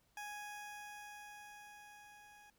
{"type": "tone with level ramp", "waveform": "20% pulse", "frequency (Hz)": 830.6, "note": "G#5", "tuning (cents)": 0, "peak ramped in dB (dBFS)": [-39, -54], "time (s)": [0.17, 2.5], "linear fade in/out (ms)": 2, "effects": ["pink hiss -75 dBFS RMS until 2.58 s"]}